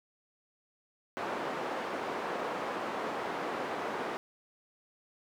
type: band-pass noise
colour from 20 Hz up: white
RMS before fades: -36 dBFS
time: 1.17-4.17 s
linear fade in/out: 0 ms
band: 280 to 1000 Hz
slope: 12 dB/octave
effects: none